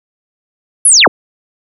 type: linear sweep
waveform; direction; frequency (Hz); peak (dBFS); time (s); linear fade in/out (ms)
sine; down; 11310 to 70.5; -3; 0.85-1.08; 5
effects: none